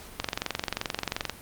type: click train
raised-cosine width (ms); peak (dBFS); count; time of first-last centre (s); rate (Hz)
0.2; -10; 26; 0.2-1.296; 22.8
effects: pink hiss -46 dBFS RMS until 1.41 s + Opus 48 kbps